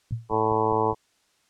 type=click train; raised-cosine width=5 ms; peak=-27 dBFS; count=5; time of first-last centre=0.11-0.93 s; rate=4.88 Hz
type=tone with exponential decay; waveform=sine; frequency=114.8 Hz; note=A#2; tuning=26 cents flat; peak=-21 dBFS; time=0.12-0.3 s; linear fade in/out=5 ms; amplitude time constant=39 ms
type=harmonic tone; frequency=110 Hz; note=A2; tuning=in tune; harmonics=1 / 2 / 3 / 4 / 5 / 6 / 7 / 8 / 9 / 10; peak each=-32 / -35 / -31 / -25 / -33 / -35 / -31 / -27 / -27 / -34 dBFS; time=0.29-0.95 s; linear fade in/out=50 ms
effects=white hiss -66 dBFS RMS until 1.49 s + low-pass 8000 Hz 12 dB/octave